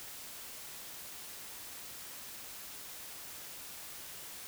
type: silence
effects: white hiss -47 dBFS RMS until 4.47 s